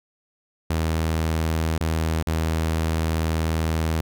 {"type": "tone with dropouts", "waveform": "sawtooth", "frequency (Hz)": 80.4, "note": "E2", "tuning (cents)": -43, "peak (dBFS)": -17, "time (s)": [0.7, 4.01], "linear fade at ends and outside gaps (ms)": 5, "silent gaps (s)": [[1.78, 1.807], [2.227, 2.27]], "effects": []}